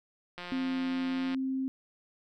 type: click train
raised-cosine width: 0.3 ms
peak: -25 dBFS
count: 172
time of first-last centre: 0.38-1.346 s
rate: 177 Hz
type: tone with pitch glide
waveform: sine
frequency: 261.4 to 264.3 Hz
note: C4 to C4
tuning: -1 to +18 cents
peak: -29 dBFS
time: 0.52-1.68 s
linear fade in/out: 0 ms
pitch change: +19 cents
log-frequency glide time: 1.05-1.39 s
effects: none